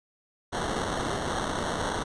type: noise with sample-and-hold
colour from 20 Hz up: white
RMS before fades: -30 dBFS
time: 0.52-2.04 s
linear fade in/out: 20 ms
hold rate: 2450 Hz
effects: resampled to 22050 Hz